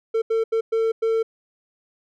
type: tone bursts at uneven times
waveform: triangle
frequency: 449.4 Hz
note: A4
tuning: 37 cents sharp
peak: -16 dBFS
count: 5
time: 0.14-0.22 / 0.3-0.44 / 0.52-0.61 / 0.72-0.92 / 1.02-1.23 s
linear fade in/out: 10 ms
effects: none